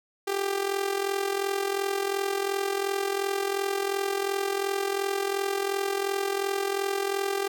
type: tone with amplitude modulation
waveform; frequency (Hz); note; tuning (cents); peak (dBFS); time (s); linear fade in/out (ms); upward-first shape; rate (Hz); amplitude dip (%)
sawtooth; 395.3; G4; +15; -19; 0.27-7.48; 10; sine; 42.8; 70
effects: none